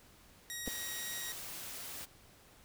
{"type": "tone", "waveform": "10% pulse", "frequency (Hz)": 1894, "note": "A#6", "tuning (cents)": 27, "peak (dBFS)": -31, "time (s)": [0.5, 1.32], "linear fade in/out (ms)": 0}
{"type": "noise", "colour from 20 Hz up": "white", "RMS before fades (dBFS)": -45, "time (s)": [0.65, 2.06], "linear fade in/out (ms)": 20}
{"type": "clicks", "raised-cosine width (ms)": 2, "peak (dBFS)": -27, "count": 2, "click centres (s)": [0.676, 0.68]}
{"effects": ["pink hiss -61 dBFS RMS until 2.64 s"]}